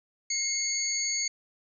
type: tone cluster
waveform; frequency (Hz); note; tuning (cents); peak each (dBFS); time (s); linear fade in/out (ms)
sine; 2146 / 4477 / 6630; C7 / C#8 / G#8; +43 / +16 / -4; -34 / -32 / -29; 0.3-1.28; 5
effects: none